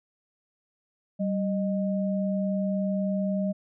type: tone pair together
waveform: sine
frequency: 193.61 / 617 Hz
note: G3 / D#5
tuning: -21 / -15 cents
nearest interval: octave + minor sixth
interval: 2006 cents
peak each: -25 / -31 dBFS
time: 1.19-3.53 s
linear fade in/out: 20 ms
effects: none